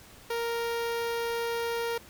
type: tone with notch filter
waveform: sawtooth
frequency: 466.2 Hz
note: A#4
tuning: in tune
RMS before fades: -31 dBFS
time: 0.3-1.98 s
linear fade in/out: 5 ms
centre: 7800 Hz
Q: 1.6
effects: pink hiss -52 dBFS RMS until 2.09 s